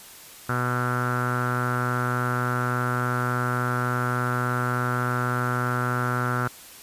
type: tone with low-pass filter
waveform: sawtooth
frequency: 123.47 Hz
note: B2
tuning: in tune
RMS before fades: -25 dBFS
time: 0.49-6.48 s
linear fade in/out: 5 ms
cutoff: 1400 Hz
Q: 9.2
effects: white hiss -45 dBFS RMS until 6.82 s + resampled to 32000 Hz